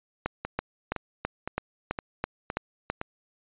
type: two click trains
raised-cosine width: 0.5 ms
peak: -12 / -16 dBFS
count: 9 / 6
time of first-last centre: 0.26-2.9 / 0.45-3.014 s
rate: 3.03 / 1.95 Hz
effects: resampled to 8000 Hz